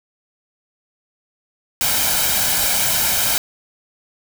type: noise with comb filter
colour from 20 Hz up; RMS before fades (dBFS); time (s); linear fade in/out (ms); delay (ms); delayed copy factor
white; -18; 1.81-3.38; 0; 1.3; +0.55
effects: none